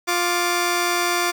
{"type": "tone pair together", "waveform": "10% pulse", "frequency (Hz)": [351, 1169.1], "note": ["F4", "D6"], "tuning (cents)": [9, -8], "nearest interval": "octave + major sixth", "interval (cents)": 2083, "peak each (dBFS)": [-12, -16], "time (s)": [0.07, 1.32], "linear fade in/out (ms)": 20, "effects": []}